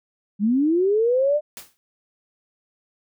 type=linear sweep; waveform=sine; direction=up; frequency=193.1 to 611 Hz; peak=-16 dBFS; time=0.39-1.41 s; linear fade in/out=50 ms
type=noise with exponential decay; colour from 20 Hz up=white; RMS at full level=-34 dBFS; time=1.57-1.77 s; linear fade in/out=0 ms; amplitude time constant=43 ms
effects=none